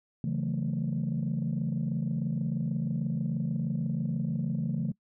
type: chord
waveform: sine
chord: F# minor seventh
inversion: second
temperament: equal with one note detuned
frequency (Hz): 138.59 / 164.81 / 185 / 221.4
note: C#3 / E3 / F#3 / A3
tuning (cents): 0 / 0 / 0 / +11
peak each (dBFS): -31 / -31 / -36 / -32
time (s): 0.24-4.92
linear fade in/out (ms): 2
effects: noise-tail reverb RT60 0.1 s tail -24 dB re dry + tanh soft clip ceiling -22 dBFS